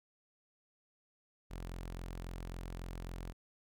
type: tone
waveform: sawtooth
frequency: 43.65 Hz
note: F1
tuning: in tune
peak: -38 dBFS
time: 1.5-3.33 s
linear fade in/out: 20 ms
effects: none